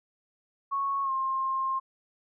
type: tone with pitch glide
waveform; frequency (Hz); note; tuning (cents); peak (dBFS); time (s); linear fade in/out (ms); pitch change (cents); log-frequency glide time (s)
sine; 1104 to 1062.1; C#6 to C6; -7 to +26; -26; 0.71-1.8; 20; -67; 1.03-1.11
effects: none